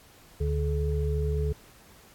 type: tone cluster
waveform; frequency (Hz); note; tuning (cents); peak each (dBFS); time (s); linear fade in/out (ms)
sine; 73.2 / 147.4 / 427.2; D2 / D3 / G#4; -5 / +7 / +49; -26 / -31 / -32; 0.4-1.53; 10
effects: pink hiss -55 dBFS RMS until 2.14 s + AAC 64 kbps